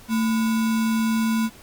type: tone with sample-and-hold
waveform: sine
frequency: 223.7 Hz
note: A3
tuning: 29 cents sharp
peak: -18 dBFS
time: 0.08-1.5 s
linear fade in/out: 50 ms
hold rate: 1225 Hz
effects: pink hiss -47 dBFS RMS until 1.62 s + MP3 96 kbps